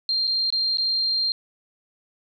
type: tone with dropouts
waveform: sine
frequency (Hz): 4186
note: C8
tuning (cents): 0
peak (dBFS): -20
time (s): 0.09-1.32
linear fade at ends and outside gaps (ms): 1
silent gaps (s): 0.271-0.276 / 0.503-0.525 / 0.772-0.783
effects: none